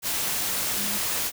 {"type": "tone in noise", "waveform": "sine", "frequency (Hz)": 204.2, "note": "G#3", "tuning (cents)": -29, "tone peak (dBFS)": -35, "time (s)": [0.76, 1], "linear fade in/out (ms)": 50, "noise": "white", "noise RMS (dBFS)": -27, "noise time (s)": [0.02, 1.32], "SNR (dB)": -11, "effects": []}